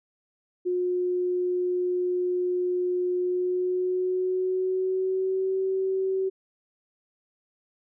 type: tone with pitch glide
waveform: sine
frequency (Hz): 360 to 381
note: F#4 to G4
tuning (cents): -47 to -49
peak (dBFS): -23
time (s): 0.65-6.3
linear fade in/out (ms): 20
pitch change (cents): +98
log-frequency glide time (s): 3.18-5.58
effects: none